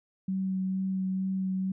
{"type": "tone with vibrato", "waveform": "sine", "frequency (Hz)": 189.3, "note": "F#3", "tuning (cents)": 40, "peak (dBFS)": -27, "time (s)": [0.28, 1.72], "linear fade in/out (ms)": 5, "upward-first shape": "sine", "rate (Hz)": 2.2, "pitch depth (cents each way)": 11, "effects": []}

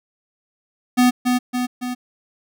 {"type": "tone with echo", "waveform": "square", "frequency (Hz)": 248.5, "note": "B3", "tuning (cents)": 11, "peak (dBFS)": -12, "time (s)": [0.97, 1.11], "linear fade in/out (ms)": 20, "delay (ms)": 280, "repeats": 3, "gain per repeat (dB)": -4, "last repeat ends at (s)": 1.95, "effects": []}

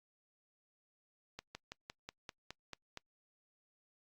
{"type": "slowing click train", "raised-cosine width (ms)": 0.2, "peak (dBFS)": -27, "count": 9, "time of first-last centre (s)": [1.39, 2.974], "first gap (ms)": 160, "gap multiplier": 1.06, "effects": ["noise-tail reverb RT60 0.1 s tail -26 dB re dry", "Opus 48 kbps"]}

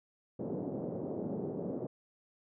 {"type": "band-pass noise", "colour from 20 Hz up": "pink", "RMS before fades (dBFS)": -38, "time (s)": [0.39, 1.87], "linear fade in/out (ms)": 5, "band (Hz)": [150, 560], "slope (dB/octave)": 24, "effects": []}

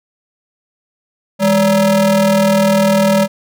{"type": "ring-modulated tone", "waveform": "square", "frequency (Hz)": 185, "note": "F#3", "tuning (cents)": 0, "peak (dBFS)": -7, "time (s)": [1.39, 3.28], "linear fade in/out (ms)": 50, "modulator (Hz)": 390, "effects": []}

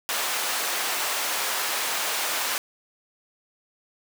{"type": "high-pass noise", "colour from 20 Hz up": "pink", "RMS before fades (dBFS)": -27, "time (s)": [0.09, 2.58], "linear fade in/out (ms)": 0, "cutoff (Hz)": 790, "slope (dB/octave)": 12, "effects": []}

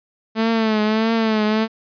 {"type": "tone with vibrato", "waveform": "sawtooth", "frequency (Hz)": 220, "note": "A3", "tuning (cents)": 0, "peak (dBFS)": -12, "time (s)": [0.35, 1.68], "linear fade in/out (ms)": 50, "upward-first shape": "triangle", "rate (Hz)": 1.6, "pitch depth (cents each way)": 70, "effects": ["resampled to 11025 Hz"]}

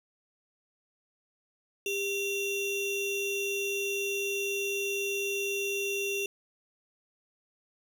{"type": "ring-modulated tone", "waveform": "square", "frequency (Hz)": 1568, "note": "G6", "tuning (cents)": 0, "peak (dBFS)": -27, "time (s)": [1.86, 6.26], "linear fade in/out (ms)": 2, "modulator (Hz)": 1170, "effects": []}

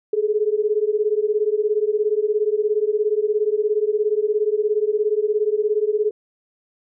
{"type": "beating tone pair", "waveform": "sine", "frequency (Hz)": [415.3, 432.3], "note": ["G#4", "A4"], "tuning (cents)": [0, -31], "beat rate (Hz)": 17, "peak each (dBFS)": -20, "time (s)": [0.13, 6.11], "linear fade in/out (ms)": 5, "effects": []}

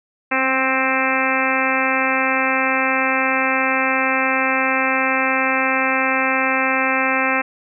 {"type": "harmonic tone with a mistuned harmonic", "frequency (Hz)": 262.9, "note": "C4", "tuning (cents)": 8, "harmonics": [1, 2, 3, 4, 5, 6, 7, 8, 9, 10], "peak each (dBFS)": [-25, -25, -25, -25, -25, -25, -25, -25, -25, -25], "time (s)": [0.31, 7.42], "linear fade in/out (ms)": 10, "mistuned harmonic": 1, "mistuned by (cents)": 16, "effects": []}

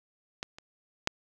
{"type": "clicks", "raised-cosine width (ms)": 0.2, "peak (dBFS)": [-17, -28, -8], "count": 3, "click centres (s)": [0.429, 0.585, 1.074], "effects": []}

